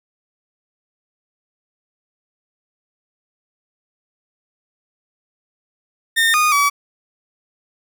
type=tone with pitch steps; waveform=30% pulse; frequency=1823 / 1230 / 1142 Hz; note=A#6 / D#6 / D6; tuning=-39 / -20 / -49 cents; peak=-10 dBFS; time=6.16-6.7 s; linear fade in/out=20 ms; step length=180 ms; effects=none